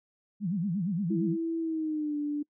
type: tone with vibrato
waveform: sine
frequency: 185 Hz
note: F#3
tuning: in tune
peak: -27 dBFS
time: 0.4-1.37 s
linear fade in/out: 50 ms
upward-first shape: sine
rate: 8.6 Hz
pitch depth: 230 cents each way
type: tone with pitch glide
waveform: sine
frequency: 329.6 to 293.6 Hz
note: E4 to D4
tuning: 0 to 0 cents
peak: -28 dBFS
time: 1.1-2.43 s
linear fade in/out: 10 ms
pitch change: -200 cents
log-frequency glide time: 1.59-2.17 s
effects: noise-tail reverb RT60 0.1 s tail -25 dB re dry